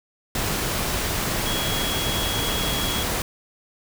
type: tone in noise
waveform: sine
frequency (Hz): 3322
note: G#7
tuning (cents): 0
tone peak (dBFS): -28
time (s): 1.46-3.03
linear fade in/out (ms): 2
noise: pink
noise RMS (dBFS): -25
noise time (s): 0.35-3.22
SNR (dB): -6
effects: none